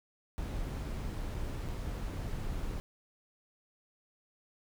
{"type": "noise with dropouts", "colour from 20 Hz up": "brown", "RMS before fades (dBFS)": -37, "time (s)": [0.38, 2.8], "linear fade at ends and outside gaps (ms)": 0, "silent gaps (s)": [[1.343, 1.347], [1.682, 1.687]], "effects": []}